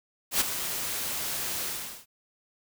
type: noise with ADSR envelope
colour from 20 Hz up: white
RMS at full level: -22 dBFS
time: 0.31-2.06 s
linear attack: 96 ms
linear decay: 16 ms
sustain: -10 dB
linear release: 410 ms
effects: none